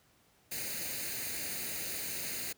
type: noise with comb filter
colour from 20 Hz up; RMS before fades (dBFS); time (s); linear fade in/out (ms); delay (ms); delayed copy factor
white; -38; 0.51-2.53; 10; 0.45; +0.65
effects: pink hiss -67 dBFS RMS until 2.57 s + high-pass 60 Hz 12 dB/octave